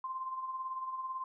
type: tone with tremolo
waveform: sine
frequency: 1044 Hz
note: C6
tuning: 4 cents flat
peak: -34 dBFS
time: 0.04-1.24 s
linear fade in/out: 2 ms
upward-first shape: sine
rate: 18 Hz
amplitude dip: 50%
effects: none